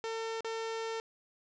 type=tone with dropouts; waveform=sawtooth; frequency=450 Hz; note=A4; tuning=39 cents sharp; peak=-31 dBFS; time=0.04-1 s; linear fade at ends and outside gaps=0 ms; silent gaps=0.407-0.446 s; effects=resampled to 16000 Hz + 10-bit